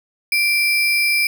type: tone with sample-and-hold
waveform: sine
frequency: 2349 Hz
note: D7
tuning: in tune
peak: -14 dBFS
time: 0.32-1.27 s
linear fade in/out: 2 ms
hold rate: 7350 Hz
effects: none